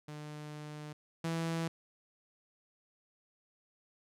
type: tone pair in turn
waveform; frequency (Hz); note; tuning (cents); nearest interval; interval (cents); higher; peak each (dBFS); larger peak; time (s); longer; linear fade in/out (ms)
sawtooth; 150.2 / 164.9; D3 / E3; +39 / +1; major second; 162; second; -39 / -29; second; 0.08-0.93 / 1.24-1.68; first; 5
effects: low-pass 10000 Hz 12 dB/octave